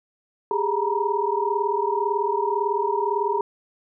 sine tone cluster, 397.1 / 418.9 / 925 / 963 Hz, G4 / G#4 / A#5 / B5, +22 / +15 / -14 / -44 cents, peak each -26 dBFS, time 0.51-3.41 s, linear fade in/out 2 ms, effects none

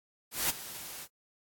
white noise with ADSR envelope, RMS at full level -27 dBFS, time 0.31-1.08 s, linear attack 190 ms, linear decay 8 ms, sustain -16 dB, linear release 55 ms, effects AAC 64 kbps

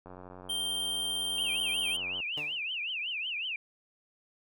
click train, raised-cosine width 1 ms, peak -33 dBFS, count 197, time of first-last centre 0.06-2.202 s, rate 91.5 Hz
square tone, 3159 Hz, G7, 13 cents sharp, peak -31 dBFS, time 0.49-1.97 s, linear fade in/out 10 ms
sine tone with vibrato, 2714 Hz, E7, 50 cents sharp, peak -32 dBFS, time 1.38-3.56 s, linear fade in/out 2 ms, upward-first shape triangle, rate 5.4 Hz, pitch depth 260 cents each way
10% pulse tone with exponential decay, 148.8 Hz, D3, 23 cents sharp, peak -31 dBFS, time 2.37-2.68 s, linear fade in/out 2 ms, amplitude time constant 66 ms
effects none

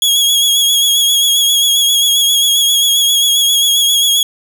sawtooth tone with vibrato, 3322 Hz, G#7, in tune, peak -6 dBFS, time 0.02-4.23 s, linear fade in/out 2 ms, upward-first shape sine, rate 7.5 Hz, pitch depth 34 cents each way, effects none

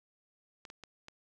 clicks, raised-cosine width 0.2 ms, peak -30 dBFS, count 4, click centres 0.652 / 0.701 / 0.837 / 1.084 s, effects none

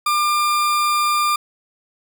40% pulse tone, 1197 Hz, D6, 33 cents sharp, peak -15 dBFS, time 0.06-1.36 s, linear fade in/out 5 ms, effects none

